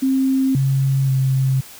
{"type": "tone with pitch steps", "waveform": "sine", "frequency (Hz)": [265.6, 135.3, 132.9], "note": ["C4", "C#3", "C3"], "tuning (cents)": [26, -42, 27], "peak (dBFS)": -14, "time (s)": [0.02, 1.61], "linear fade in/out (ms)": 10, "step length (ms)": 530, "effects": ["white hiss -40 dBFS RMS until 1.79 s"]}